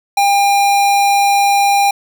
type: tone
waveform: square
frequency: 802 Hz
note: G5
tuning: 39 cents sharp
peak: -10 dBFS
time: 0.17-1.91 s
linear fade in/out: 5 ms
effects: none